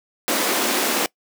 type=high-pass noise; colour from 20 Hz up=pink; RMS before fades=-21 dBFS; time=0.28-1.06 s; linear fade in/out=0 ms; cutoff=220 Hz; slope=48 dB/octave; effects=noise-tail reverb RT60 0.1 s tail -23 dB re dry